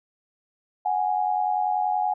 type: tone pair together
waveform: sine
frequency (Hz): 738.6 / 829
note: F#5 / G#5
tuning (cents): -3 / -3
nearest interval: major second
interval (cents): 200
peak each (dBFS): -24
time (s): 0.85-2.14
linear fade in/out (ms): 10
effects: none